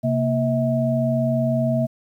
sine tone cluster, 132.4 / 232.3 / 642 Hz, C3 / A#3 / E5, +21 / -6 / -46 cents, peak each -22 dBFS, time 0.03-1.87 s, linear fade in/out 20 ms, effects 9-bit

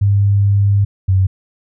sine tone pair in turn, 100.5 / 94.86 Hz, G2 / F#2, +44 / +44 cents, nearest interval minor second, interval 100 cents, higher first, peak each -9 dBFS, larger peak neither, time 0.01-0.85 / 1.08-1.27 s, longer first, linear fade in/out 10 ms, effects none

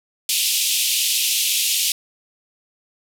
pink band-pass noise, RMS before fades -20 dBFS, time 0.29-1.92 s, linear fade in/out 2 ms, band 2600 to 15000 Hz, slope 48 dB/octave, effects none

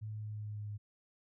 sine tone with pitch steps, 107.7 / 107.08 / 106.46 / 105.85 / 105.24 / 104.63 / 104.03 Hz, A2 / A2 / G#2 / G#2 / G#2 / G#2 / G#2, -37 / -47 / +43 / +33 / +23 / +13 / +3 cents, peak -39 dBFS, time 0.01-0.78 s, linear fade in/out 20 ms, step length 110 ms, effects none

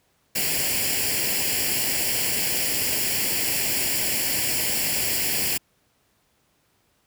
white noise with comb filter, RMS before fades -24 dBFS, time 0.35-5.58 s, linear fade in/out 10 ms, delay 0.4 ms, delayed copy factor +0.75, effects pink hiss -66 dBFS RMS until 7.06 s + high-pass 60 Hz 12 dB/octave

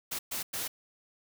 white noise bursts at uneven times, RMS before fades -35 dBFS, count 3, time 0.11-0.19 / 0.31-0.43 / 0.53-0.68 s, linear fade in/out 10 ms, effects none

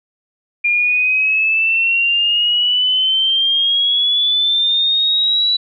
sine exponential sweep, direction up, 2400 to 3951 Hz, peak -12 dBFS, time 0.64-5.57 s, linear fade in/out 10 ms, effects none

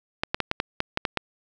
clicks, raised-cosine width 0.3 ms, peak -7 dBFS, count 9, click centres 0.235 / 0.345 / 0.403 / 0.514 / 0.601 / 0.804 / 0.974 / 1.052 / 1.173 s, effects none

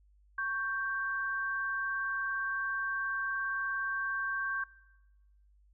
sine tone pair together, 1108.7 / 1569.3 Hz, C#6 / G6, 0 / +1 cents, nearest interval tritone, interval 601 cents, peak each -37 / -32 dBFS, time 0.38-4.64 s, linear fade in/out 5 ms, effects noise-tail reverb RT60 1.0 s tail -22 dB re dry + added 50 Hz sine -61 dBFS peak until 5.73 s

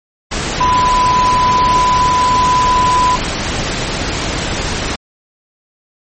sine tone in noise, 1000 Hz, B5, 21 cents sharp, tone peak -9 dBFS, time 0.6-3.16 s, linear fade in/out 10 ms, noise pink, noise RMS -18 dBFS, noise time 0.31-4.96 s, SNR +6 dB, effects MP3 32 kbps

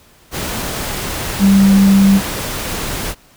sine tone in noise, 196 Hz, G3, in tune, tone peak -6 dBFS, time 1.39-2.21 s, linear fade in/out 50 ms, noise pink, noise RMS -22 dBFS, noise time 0.31-3.15 s, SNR +13 dB, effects pink hiss -48 dBFS RMS until 3.36 s

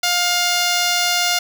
5% pulse tone with notch filter, 707 Hz, F5, 21 cents sharp, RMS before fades -18 dBFS, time 0.03-1.39 s, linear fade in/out 5 ms, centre 8600 Hz, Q 1.8, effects none

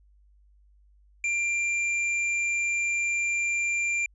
triangle tone with hard clipping, 2377 Hz, D7, 20 cents sharp, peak -26 dBFS, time 1.24-4.06 s, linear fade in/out 2 ms, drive 13 dB, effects added 50 Hz sine -56 dBFS peak until 4.14 s + resampled to 22050 Hz

